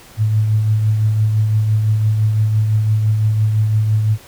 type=tone with tremolo; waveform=sine; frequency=108 Hz; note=A2; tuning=32 cents flat; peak=-10 dBFS; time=0.17-4.18 s; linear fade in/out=50 ms; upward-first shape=triangle; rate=5.9 Hz; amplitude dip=40%; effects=pink hiss -42 dBFS RMS until 4.27 s